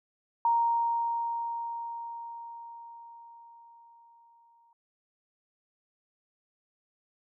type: tone with exponential decay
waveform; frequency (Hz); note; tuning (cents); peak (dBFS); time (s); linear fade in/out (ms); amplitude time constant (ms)
sine; 932.3; A#5; 0; -21; 0.45-4.73; 2; 930
effects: none